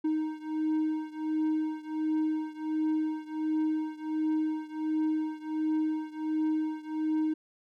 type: beating tone pair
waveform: triangle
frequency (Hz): 311.1 / 312.5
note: D#4 / D#4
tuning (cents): 0 / +8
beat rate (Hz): 1.4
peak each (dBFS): -28 / -30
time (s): 0.04-7.34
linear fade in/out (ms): 10
effects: none